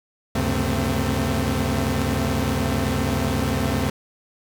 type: tone cluster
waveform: sawtooth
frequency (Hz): 72.1 / 95.1 / 134.1 / 224.2 / 258.3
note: D2 / F#2 / C3 / A3 / C4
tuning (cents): -31 / +48 / +43 / +33 / -22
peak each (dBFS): -23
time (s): 0.35-3.9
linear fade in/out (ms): 5
effects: 8-bit